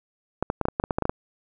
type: clicks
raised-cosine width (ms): 1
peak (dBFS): -9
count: 12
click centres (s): 0.426 / 0.501 / 0.613 / 0.654 / 0.685 / 0.799 / 0.839 / 0.908 / 0.985 / 1.023 / 1.054 / 1.095
effects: none